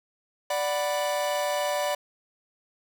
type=chord; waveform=45% pulse; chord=B minor; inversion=first; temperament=equal; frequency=587.3 / 740 / 987.8 Hz; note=D5 / F#5 / B5; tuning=0 / 0 / 0 cents; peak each=-27 / -32 / -32 dBFS; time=0.5-1.95 s; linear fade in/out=5 ms; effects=none